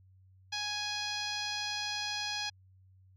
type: tone with low-pass filter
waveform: 10% pulse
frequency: 832 Hz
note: G#5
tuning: 3 cents sharp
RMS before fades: -36 dBFS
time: 0.52-2.5 s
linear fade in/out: 10 ms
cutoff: 5200 Hz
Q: 2.3
effects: added 94 Hz sine -58 dBFS peak until 3.16 s